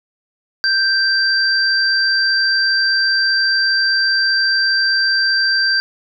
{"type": "tone pair together", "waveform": "sine", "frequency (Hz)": [1568, 4705], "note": ["G6", "D8"], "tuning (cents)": [0, 2], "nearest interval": "octave + perfect fifth", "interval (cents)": 1902, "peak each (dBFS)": [-15, -16], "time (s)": [0.64, 5.8], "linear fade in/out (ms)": 0, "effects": []}